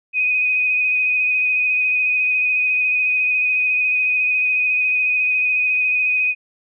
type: tone with vibrato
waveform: sine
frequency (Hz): 2500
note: D#7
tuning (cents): +8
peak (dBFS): -15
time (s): 0.13-6.35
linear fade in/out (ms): 50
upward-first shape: sine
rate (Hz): 14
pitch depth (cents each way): 19
effects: none